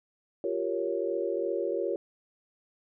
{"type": "chord", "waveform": "sine", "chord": "G half-diminished seventh", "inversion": "third", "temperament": "equal", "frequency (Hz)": [349.2, 392, 466.2, 554.4], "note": ["F4", "G4", "Bb4", "Db5"], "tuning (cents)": [0, 0, 0, 0], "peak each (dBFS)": -33, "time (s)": [0.44, 1.96], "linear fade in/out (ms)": 2, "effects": []}